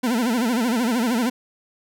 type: tone with vibrato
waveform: 40% pulse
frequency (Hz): 236.9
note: A#3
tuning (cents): +28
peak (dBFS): -18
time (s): 0.03-1.3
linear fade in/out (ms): 10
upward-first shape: sine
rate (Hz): 13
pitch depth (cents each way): 150
effects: none